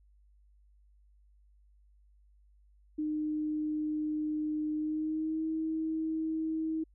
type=tone with pitch glide; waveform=sine; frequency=305.4 to 318.4 Hz; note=D#4 to D#4; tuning=-32 to +40 cents; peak=-30 dBFS; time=2.98-6.84 s; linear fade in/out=10 ms; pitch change=+72 cents; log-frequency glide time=4.74-5.44 s; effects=added 50 Hz sine -60 dBFS peak until 6.94 s